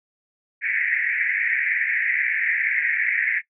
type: band-pass noise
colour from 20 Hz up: pink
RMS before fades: -23 dBFS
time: 0.61-3.42 s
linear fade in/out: 50 ms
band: 1700 to 2300 Hz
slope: 96 dB/octave
effects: noise-tail reverb RT60 0.1 s tail -18 dB re dry